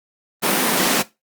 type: high-pass noise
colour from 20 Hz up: pink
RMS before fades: -18 dBFS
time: 0.42-1.03 s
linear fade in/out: 20 ms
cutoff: 170 Hz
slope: 48 dB/octave
effects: noise-tail reverb RT60 0.2 s tail -17 dB re dry + Opus 32 kbps